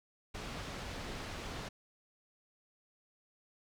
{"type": "low-pass noise", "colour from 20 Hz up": "pink", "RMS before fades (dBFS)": -43, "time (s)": [0.34, 1.69], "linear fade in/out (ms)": 10, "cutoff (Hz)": 5100, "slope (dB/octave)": 12, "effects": []}